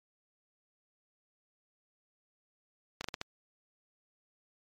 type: slowing click train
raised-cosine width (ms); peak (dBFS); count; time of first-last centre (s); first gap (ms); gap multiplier
0.2; -18; 5; 3.01-3.214; 33; 1.3
effects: MP3 64 kbps